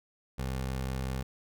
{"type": "tone", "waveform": "20% pulse", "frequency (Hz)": 65.3, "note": "C2", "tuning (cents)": -3, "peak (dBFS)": -27, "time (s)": [0.38, 1.23], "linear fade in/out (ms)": 10, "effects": []}